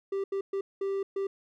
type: tone bursts at uneven times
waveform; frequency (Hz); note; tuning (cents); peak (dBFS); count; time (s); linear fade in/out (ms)
triangle; 392; G4; 0; -26; 5; 0.12-0.24 / 0.32-0.41 / 0.53-0.61 / 0.81-1.03 / 1.16-1.27; 5
effects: none